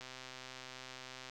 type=click train; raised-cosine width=0.2 ms; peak=-30 dBFS; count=167; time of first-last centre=0.01-1.297 s; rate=129 Hz; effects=none